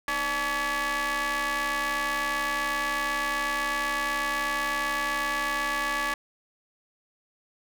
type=ring-modulated tone; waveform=sawtooth; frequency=277.2 Hz; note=C#4; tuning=in tune; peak=-19 dBFS; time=0.08-6.14 s; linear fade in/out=2 ms; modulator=1420 Hz; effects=none